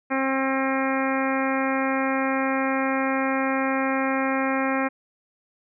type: harmonic tone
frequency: 267.2 Hz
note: C4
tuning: 36 cents sharp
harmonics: 1 / 2 / 3 / 4 / 5 / 6 / 7 / 8 / 9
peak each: -25 / -28 / -30 / -31 / -32 / -33 / -33 / -34 / -35 dBFS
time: 0.1-4.89 s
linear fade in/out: 20 ms
effects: none